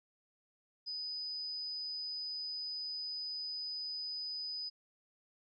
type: tone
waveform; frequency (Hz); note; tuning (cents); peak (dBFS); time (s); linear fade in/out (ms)
sine; 4989; D#8; +4; -38; 0.86-4.7; 20
effects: none